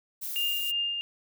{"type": "noise", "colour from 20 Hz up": "violet", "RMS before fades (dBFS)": -35, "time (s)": [0.21, 0.72], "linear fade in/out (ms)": 20}
{"type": "tone with tremolo", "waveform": "sine", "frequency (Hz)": 2811, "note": "F7", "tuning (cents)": 11, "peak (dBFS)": -25, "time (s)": [0.36, 1.01], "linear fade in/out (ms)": 0, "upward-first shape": "triangle", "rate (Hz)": 2.9, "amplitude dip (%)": 45}
{"effects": []}